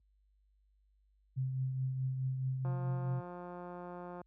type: tone with tremolo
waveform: sine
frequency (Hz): 130.81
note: C3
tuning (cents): 0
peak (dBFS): -30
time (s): 1.36-3.21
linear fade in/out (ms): 20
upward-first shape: triangle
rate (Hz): 4.7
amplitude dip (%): 45
type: click train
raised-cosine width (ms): 1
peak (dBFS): -33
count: 278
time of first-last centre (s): 2.65-4.215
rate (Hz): 177
effects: added 50 Hz sine -59 dBFS peak until 4.26 s + high-pass 80 Hz 12 dB/octave